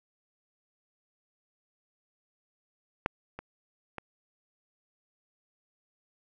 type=clicks; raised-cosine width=0.5 ms; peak=-11 / -24 / -22 dBFS; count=3; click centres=3.061 / 3.39 / 3.983 s; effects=none